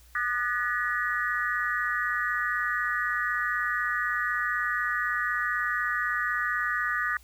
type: tone cluster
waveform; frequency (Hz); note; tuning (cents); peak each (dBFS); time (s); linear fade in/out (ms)
sine; 1215 / 1481 / 1722 / 1906; D#6 / F#6 / A6 / A#6; -42 / +1 / -38 / +38; -31; 0.15-7.17; 2
effects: added 60 Hz sine -53 dBFS peak until 7.23 s + white hiss -59 dBFS RMS until 7.23 s